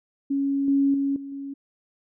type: tone with level steps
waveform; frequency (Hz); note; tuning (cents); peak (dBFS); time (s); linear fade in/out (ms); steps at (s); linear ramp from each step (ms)
sine; 277.2; C#4; 0; -21 / -17 / -21 / -33 / -31; 0.3-1.54; 10; 0.68 / 0.94 / 1.16 / 1.32; 2
effects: none